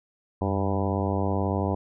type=harmonic tone with a mistuned harmonic; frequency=98.3 Hz; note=G2; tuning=5 cents sharp; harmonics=1 / 2 / 3 / 4 / 5 / 6 / 7 / 8 / 9 / 10; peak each=-27 / -30 / -32 / -33 / -34 / -35 / -35 / -36 / -37 / -37 dBFS; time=0.41-1.75 s; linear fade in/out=5 ms; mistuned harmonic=1; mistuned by=-130 cents; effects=none